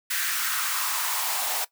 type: noise with high-pass filter sweep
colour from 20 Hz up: white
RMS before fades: -27 dBFS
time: 0.1-1.65 s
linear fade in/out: 10 ms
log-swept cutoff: 1700 to 700 Hz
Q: 3.1
effects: noise-tail reverb RT60 0.1 s tail -18 dB re dry